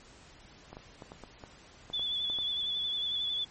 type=clicks; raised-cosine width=1 ms; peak=-30 dBFS; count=10; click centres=0.73 / 0.769 / 1.022 / 1.119 / 1.237 / 1.438 / 1.901 / 1.995 / 2.3 / 2.387 s
type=tone with vibrato; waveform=sine; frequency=3445 Hz; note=A7; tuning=37 cents flat; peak=-30 dBFS; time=1.93-3.45 s; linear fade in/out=10 ms; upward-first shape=sine; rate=11 Hz; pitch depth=40 cents each way
effects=pink hiss -55 dBFS RMS until 3.5 s + MP3 32 kbps